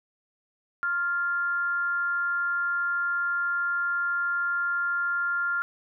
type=tone with frequency modulation; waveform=sine; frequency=1396.9 Hz; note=F6; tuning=in tune; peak=-24 dBFS; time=0.83-5.62 s; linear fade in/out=0 ms; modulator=319 Hz; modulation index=0.3; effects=none